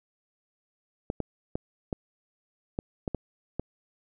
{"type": "clicks", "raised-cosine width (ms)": 2, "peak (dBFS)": -16, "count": 8, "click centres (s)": [1.101, 1.203, 1.555, 1.928, 2.789, 3.078, 3.147, 3.596], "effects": []}